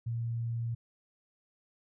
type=tone; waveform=sine; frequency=116.4 Hz; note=A#2; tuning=2 cents flat; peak=-31 dBFS; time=0.06-0.75 s; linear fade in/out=10 ms; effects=none